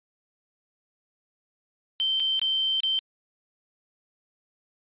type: tone with dropouts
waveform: sine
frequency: 3113 Hz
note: G7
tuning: 13 cents flat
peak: -22 dBFS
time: 2-2.99 s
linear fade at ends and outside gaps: 0 ms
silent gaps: 2.198-2.202 / 2.394-2.416 / 2.803-2.834 s
effects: resampled to 8000 Hz